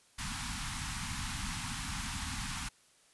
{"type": "band-stop noise", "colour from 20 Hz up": "pink", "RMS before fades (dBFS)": -38, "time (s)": [0.18, 2.69], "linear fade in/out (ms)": 10, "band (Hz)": [260, 840], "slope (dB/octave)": 48, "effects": ["white hiss -65 dBFS RMS until 3.13 s", "resampled to 24000 Hz"]}